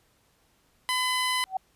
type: tone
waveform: 15% pulse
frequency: 1010 Hz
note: B5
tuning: 39 cents sharp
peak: -18 dBFS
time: 0.89-1.44 s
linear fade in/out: 0 ms
type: tone with exponential growth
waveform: sine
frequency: 759 Hz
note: F#5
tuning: 44 cents sharp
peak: -21 dBFS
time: 1.46-1.57 s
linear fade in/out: 5 ms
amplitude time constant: 22 ms
effects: pink hiss -66 dBFS RMS until 1.75 s + resampled to 32000 Hz